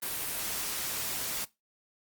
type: noise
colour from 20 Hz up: white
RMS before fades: -34 dBFS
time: 0.02-1.45 s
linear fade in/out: 10 ms
effects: noise-tail reverb RT60 0.2 s tail -19 dB re dry + Opus 32 kbps